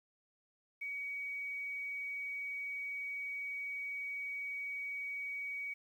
sine tone with quantisation, 2258 Hz, C#7, 31 cents sharp, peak -38 dBFS, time 0.81-5.74 s, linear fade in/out 10 ms, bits 11, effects none

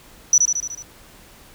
sine tone with echo, 5920 Hz, F#8, in tune, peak -8 dBFS, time 0.33-0.38 s, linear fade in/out 2 ms, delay 74 ms, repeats 6, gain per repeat -4 dB, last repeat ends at 0.824 s, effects tanh soft clip ceiling -6 dBFS + pink hiss -47 dBFS RMS until 1.54 s

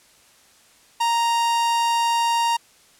45% pulse tone, 932.3 Hz, A#5, in tune, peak -18 dBFS, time 1-2.57 s, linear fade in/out 10 ms, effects white hiss -54 dBFS RMS until 2.99 s + low-pass 10000 Hz 12 dB/octave

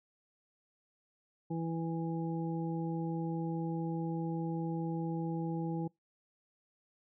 harmonic tone, 164.81 Hz, E3, in tune, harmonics 1 / 2 / 3 / 5, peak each -35 / -38 / -45 / -45 dBFS, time 1.5-5.88 s, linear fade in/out 10 ms, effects noise-tail reverb RT60 0.2 s tail -26 dB re dry

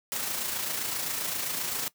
white noise with amplitude modulation, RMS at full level -30 dBFS, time 0.12-1.88 s, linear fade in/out 0 ms, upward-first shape sine, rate 27.6 Hz, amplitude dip 40%, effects noise-tail reverb RT60 0.1 s tail -19 dB re dry + high-pass 100 Hz 12 dB/octave

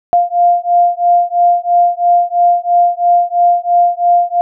sine beating tone pair, 698.5 / 701.5 Hz, F5 / F5, 0 / +8 cents, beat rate 3 Hz, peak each -11 dBFS, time 0.13-4.41 s, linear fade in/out 0 ms, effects none

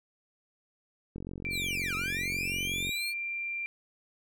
click train, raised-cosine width 3 ms, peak -27 dBFS, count 80, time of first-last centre 1.16-2.892 s, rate 45.6 Hz
sine tone with pitch glide, 2349 to 2371 Hz, D7 to D7, 0 to +16 cents, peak -32 dBFS, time 1.45-3.66 s, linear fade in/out 0 ms, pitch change +16 cents, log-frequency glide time 1.75-1.96 s
sawtooth linear two-way sweep, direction down then up, 4435 to 1244.5 to 4435 Hz, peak -32 dBFS, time 1.5-3.14 s, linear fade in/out 50 ms, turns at 1.95 s
effects none

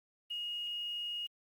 sine tone with quantisation, 2870 Hz, F7, 47 cents sharp, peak -36 dBFS, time 0.3-1.27 s, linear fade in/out 10 ms, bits 10, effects Opus 24 kbps

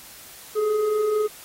sine tone with frequency modulation, 427.1 Hz, G#4, 48 cents sharp, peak -19 dBFS, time 0.55-1.28 s, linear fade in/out 20 ms, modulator 830 Hz, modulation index 0.43, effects white hiss -44 dBFS RMS until 1.44 s + AAC 48 kbps

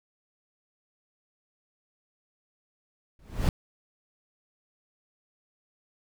brown noise with exponential growth, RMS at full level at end -19 dBFS, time 3.19-3.49 s, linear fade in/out 2 ms, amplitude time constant 65 ms, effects none

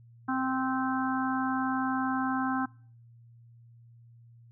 harmonic tone with a mistuned harmonic, 261.6 Hz, C4, in tune, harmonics 1 / 3 / 4 / 5 / 6, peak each -29 / -34 / -35 / -36 / -37 dBFS, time 0.28-2.66 s, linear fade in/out 10 ms, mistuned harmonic 6, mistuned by -21 cents, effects noise-tail reverb RT60 0.5 s tail -24 dB re dry + added 117 Hz sine -52 dBFS peak until 4.51 s

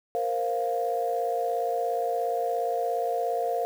sine chord, Bb suspended second, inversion none, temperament equal, 466.2 / 523.3 / 698.5 Hz, Bb4 / C5 / F5, 0 / 0 / 0 cents, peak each -29 / -31 / -27 dBFS, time 0.15-3.65 s, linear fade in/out 0 ms, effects tanh soft clip ceiling -15 dBFS + 8-bit

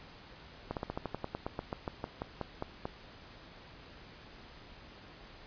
slowing click train, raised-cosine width 1 ms, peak -21 dBFS, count 18, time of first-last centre 0.71-2.854 s, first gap 58 ms, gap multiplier 1.09, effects pink hiss -53 dBFS RMS until 5.46 s + resampled to 11025 Hz

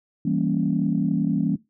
sine chord, E diminished seventh, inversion none, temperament equal, 164.81 / 196 / 233.1 / 277.2 Hz, E3 / G3 / Bb3 / Db4, 0 / 0 / 0 / 0 cents, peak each -25 dBFS, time 0.25-1.56 s, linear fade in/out 5 ms, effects noise-tail reverb RT60 0.2 s tail -18 dB re dry + tanh soft clip ceiling -9 dBFS

